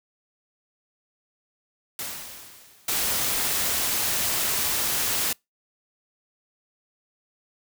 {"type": "noise with exponential decay", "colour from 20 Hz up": "white", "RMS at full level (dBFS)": -31, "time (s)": [1.99, 3.33], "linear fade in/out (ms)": 2, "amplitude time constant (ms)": 290}
{"type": "noise", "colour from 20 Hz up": "white", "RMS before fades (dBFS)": -25, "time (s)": [2.88, 5.33], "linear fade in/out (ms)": 5}
{"effects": ["noise-tail reverb RT60 0.2 s tail -26 dB re dry"]}